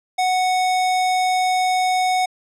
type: tone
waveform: square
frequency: 739 Hz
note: F#5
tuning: 2 cents flat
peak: -17 dBFS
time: 0.18-2.26 s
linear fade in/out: 10 ms
effects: low-pass 9000 Hz 12 dB/octave